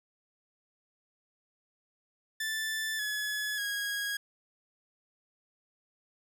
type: tone with pitch steps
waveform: sawtooth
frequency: 1760 / 1702 / 1645.9 Hz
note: A6 / G#6 / G#6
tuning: 0 / +42 / -16 cents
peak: -28 dBFS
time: 2.4-4.17 s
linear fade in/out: 5 ms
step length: 590 ms
effects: none